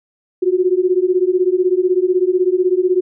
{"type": "beating tone pair", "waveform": "sine", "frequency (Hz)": [357.9, 373.9], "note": ["F4", "F#4"], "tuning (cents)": [42, 18], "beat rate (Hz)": 16, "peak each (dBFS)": -15, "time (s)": [0.42, 3.01], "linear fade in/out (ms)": 10, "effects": []}